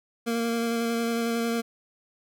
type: tone with vibrato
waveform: 25% pulse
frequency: 231.8 Hz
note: A#3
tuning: 10 cents flat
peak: -21 dBFS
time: 0.26-1.62 s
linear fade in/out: 20 ms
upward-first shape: square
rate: 11 Hz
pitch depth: 11 cents each way
effects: none